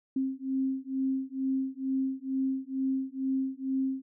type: beating tone pair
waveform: sine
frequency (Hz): 264.6 / 266.8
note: C4 / C4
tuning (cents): +20 / +34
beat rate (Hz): 2.2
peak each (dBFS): -31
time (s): 0.16-4.02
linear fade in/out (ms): 5
effects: none